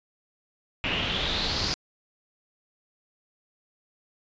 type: noise with low-pass filter sweep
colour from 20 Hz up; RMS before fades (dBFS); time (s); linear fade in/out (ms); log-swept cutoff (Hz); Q
pink; -28; 0.84-1.74; 0; 2700 to 5000; 5.3
effects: resampled to 16000 Hz